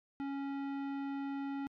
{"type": "tone with tanh clipping", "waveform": "sine", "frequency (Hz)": 277.2, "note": "C#4", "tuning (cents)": 0, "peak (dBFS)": -38, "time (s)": [0.2, 1.67], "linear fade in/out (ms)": 0, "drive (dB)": 16, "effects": ["MP3 64 kbps"]}